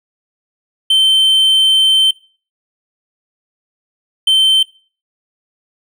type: tone bursts at uneven times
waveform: triangle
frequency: 3100 Hz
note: G7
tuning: 20 cents flat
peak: -6 dBFS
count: 2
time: 0.9-2.11 / 4.27-4.63 s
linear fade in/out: 5 ms
effects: noise-tail reverb RT60 0.4 s tail -21 dB re dry